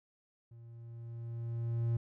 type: tone with level ramp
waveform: triangle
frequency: 116.54 Hz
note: A#2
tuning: in tune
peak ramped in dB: -49 to -26 dBFS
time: 0.51-1.97 s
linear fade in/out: 5 ms
effects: none